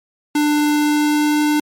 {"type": "tone with pitch glide", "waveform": "square", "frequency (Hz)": [297.1, 299.2], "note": ["D4", "D4"], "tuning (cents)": [20, 32], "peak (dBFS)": -14, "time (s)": [0.35, 1.6], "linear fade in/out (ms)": 5, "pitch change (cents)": 12, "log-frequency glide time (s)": [0.68, 1.43], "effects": ["MP3 64 kbps"]}